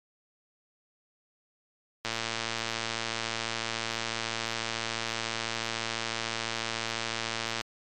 click train, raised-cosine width 0.2 ms, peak -13 dBFS, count 635, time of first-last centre 2.05-7.611 s, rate 114 Hz, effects MP3 64 kbps

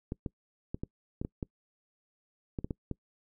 clicks, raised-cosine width 3 ms, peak -21 dBFS, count 11, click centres 0.121 / 0.262 / 0.745 / 0.835 / 1.215 / 1.249 / 1.428 / 2.588 / 2.645 / 2.708 / 2.913 s, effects noise-tail reverb RT60 0.1 s tail -25 dB re dry

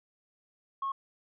sine tone, 1090 Hz, C#6, 29 cents flat, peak -29 dBFS, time 0.82-0.92 s, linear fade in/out 5 ms, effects tanh soft clip ceiling -26 dBFS

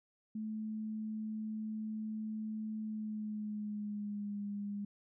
sine tone with pitch glide, 216.8 to 203.5 Hz, A3 to G#3, -25 to -35 cents, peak -37 dBFS, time 0.35-4.85 s, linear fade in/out 5 ms, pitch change -110 cents, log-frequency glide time 2.81-4.44 s, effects none

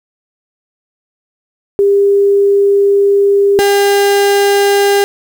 sine / 35% pulse tone pair in turn, 400.3 / 401.8 Hz, G4 / G4, +36 / +43 cents, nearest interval unison, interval 7 cents, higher second, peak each -6 dBFS, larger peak neither, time 1.79-3.59 / 3.59-5.04 s, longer first, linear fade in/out 0 ms, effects 7-bit

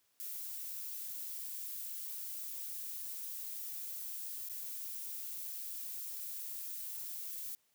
violet noise with dropouts, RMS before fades -43 dBFS, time 0.2-7.55 s, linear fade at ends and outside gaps 0 ms, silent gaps 4.487-4.497 s, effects white hiss -75 dBFS RMS until 7.74 s + high-pass 80 Hz 12 dB/octave

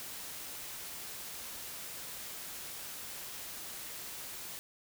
white noise, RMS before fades -44 dBFS, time 0-4.59 s, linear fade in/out 0 ms, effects none

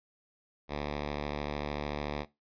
5% pulse tone, 73.42 Hz, D2, in tune, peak -22 dBFS, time 0.68-2.26 s, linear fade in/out 50 ms, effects noise-tail reverb RT60 0.2 s tail -18 dB re dry + resampled to 11025 Hz

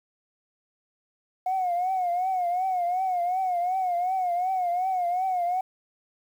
sine tone with vibrato, 728 Hz, F#5, 28 cents flat, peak -22 dBFS, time 1.46-5.61 s, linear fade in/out 5 ms, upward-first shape triangle, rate 2.7 Hz, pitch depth 100 cents each way, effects tanh soft clip ceiling -19 dBFS + 9-bit

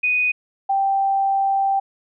sine tone pair in turn, 2487 / 783.4 Hz, D#7 / G5, -1 / -1 cents, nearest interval octave + minor sixth, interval 2000 cents, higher first, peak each -16 dBFS, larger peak neither, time 0.03-0.32 / 0.69-1.8 s, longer second, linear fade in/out 10 ms, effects none

